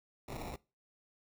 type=noise with sample-and-hold; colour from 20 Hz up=pink; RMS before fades=-43 dBFS; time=0.28-0.56 s; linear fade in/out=2 ms; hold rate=1575 Hz; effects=noise-tail reverb RT60 0.3 s tail -22 dB re dry